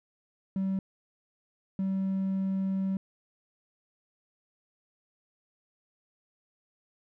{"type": "tone bursts at uneven times", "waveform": "triangle", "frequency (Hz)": 192, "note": "G3", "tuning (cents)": -36, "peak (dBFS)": -24, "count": 2, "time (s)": [[0.56, 0.79], [1.79, 2.97]], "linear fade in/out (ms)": 2, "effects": ["tanh soft clip ceiling -21 dBFS"]}